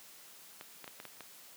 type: clicks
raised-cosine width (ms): 0.3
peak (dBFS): -29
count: 6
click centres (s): 0.611 / 0.843 / 0.878 / 1.001 / 1.053 / 1.207
effects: white hiss -55 dBFS RMS until 1.56 s + high-pass 150 Hz 12 dB/octave